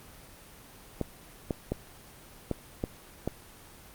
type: clicks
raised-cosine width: 2 ms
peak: -15 dBFS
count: 6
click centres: 1.013 / 1.508 / 1.72 / 2.513 / 2.839 / 3.276 s
effects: pink hiss -51 dBFS RMS until 3.94 s + Opus 24 kbps